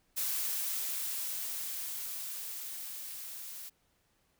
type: noise with level ramp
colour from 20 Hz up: blue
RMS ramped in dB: -33 to -45 dBFS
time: 0.16-3.7 s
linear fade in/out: 20 ms
effects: pink hiss -73 dBFS RMS until 4.39 s